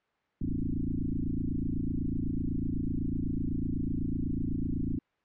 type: tone with frequency modulation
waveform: sine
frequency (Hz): 131.1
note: C3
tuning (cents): +4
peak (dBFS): -28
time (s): 0.41-4.99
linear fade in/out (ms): 5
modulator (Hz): 28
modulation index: 6
effects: white hiss -73 dBFS RMS until 5.24 s + low-pass 2000 Hz 12 dB/octave